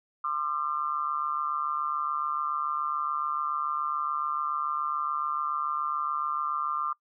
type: tone with amplitude modulation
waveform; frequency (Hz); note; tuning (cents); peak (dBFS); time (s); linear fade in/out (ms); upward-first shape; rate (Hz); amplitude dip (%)
sine; 1198; D6; +34; -23; 0.24-6.93; 5; sine; 147; 90
effects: noise-tail reverb RT60 0.1 s tail -24 dB re dry